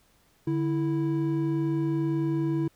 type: tone pair together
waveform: triangle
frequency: 146.3 / 328.4 Hz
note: D3 / E4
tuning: -6 / -6 cents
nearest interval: octave + major second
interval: 1400 cents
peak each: -26 / -24 dBFS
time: 0.47-2.68 s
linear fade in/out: 5 ms
effects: pink hiss -64 dBFS RMS until 2.75 s